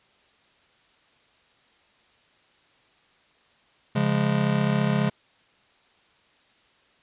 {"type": "chord", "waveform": "square", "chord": "Db major", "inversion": "none", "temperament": "just", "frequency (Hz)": [138.59, 173.24, 207.9], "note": ["Db3", "F3", "Ab3"], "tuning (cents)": [0, -14, 2], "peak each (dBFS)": [-25, -28, -25], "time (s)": [3.95, 5.1], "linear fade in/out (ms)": 10, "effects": ["white hiss -61 dBFS RMS until 7.02 s", "resampled to 8000 Hz"]}